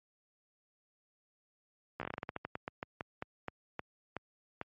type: slowing click train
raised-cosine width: 0.5 ms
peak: -22 dBFS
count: 21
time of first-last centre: 2-4.614 s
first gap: 14 ms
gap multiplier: 1.2
effects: high-pass 80 Hz 12 dB/octave + MP3 32 kbps